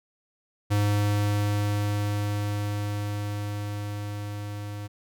square tone with level ramp, 103.2 Hz, G#2, 10 cents flat, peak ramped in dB -21 to -34 dBFS, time 0.7-4.88 s, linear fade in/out 20 ms, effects none

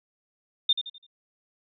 sine tone with echo, 3625 Hz, A#7, 49 cents flat, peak -17 dBFS, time 0.69-0.73 s, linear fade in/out 5 ms, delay 84 ms, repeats 4, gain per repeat -9 dB, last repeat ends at 1.066 s, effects none

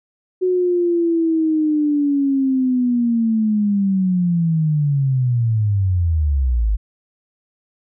sine linear sweep, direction down, 370 to 49 Hz, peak -14 dBFS, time 0.41-6.77 s, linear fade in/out 20 ms, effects none

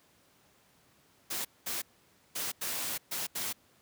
white noise bursts at uneven times, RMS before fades -35 dBFS, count 6, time 1.3-1.45 / 1.66-1.82 / 2.35-2.52 / 2.61-2.98 / 3.11-3.27 / 3.35-3.53 s, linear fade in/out 10 ms, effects pink hiss -65 dBFS RMS until 3.81 s + high-pass 100 Hz 12 dB/octave

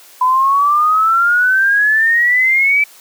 sine exponential sweep, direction up, 1000 to 2323 Hz, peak -9 dBFS, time 0.21-2.84 s, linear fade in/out 5 ms, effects white hiss -42 dBFS RMS until 3 s + high-pass 400 Hz 12 dB/octave

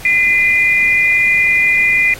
sine tone pair together, 2032 / 2422 Hz, B6 / D#7, +49 / -47 cents, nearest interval minor third, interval 304 cents, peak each -12 dBFS, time 0.05-2.14 s, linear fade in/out 2 ms, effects pink hiss -34 dBFS RMS until 2.19 s + AAC 48 kbps

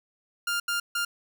sawtooth tone bursts at uneven times, 1400 Hz, F6, 4 cents sharp, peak -22 dBFS, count 3, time 0.47-0.6 / 0.68-0.8 / 0.95-1.05 s, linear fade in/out 5 ms, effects none

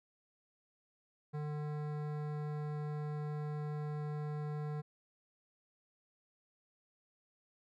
sine tone with hard clipping, 149.6 Hz, D3, 32 cents sharp, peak -39 dBFS, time 1.33-4.82 s, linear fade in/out 20 ms, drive 16 dB, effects none

